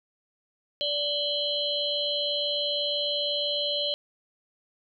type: tone cluster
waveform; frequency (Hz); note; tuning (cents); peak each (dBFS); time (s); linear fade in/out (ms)
sine; 582 / 3016 / 3242 / 4086; D5 / F#7 / G#7 / C8; -16 / +32 / -42 / -42; -31; 0.81-3.94; 0
effects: none